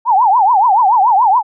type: tone with vibrato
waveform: sine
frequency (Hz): 870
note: A5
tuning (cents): -20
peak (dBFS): -7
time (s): 0.05-1.43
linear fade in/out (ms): 50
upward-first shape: triangle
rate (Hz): 7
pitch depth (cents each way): 290
effects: none